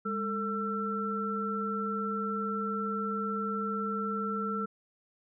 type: tone cluster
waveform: sine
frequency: 204.3 / 446.6 / 1342 Hz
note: G#3 / A4 / E6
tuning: -28 / +26 / +31 cents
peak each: -34 / -37 / -33 dBFS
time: 0.05-4.66 s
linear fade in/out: 10 ms
effects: none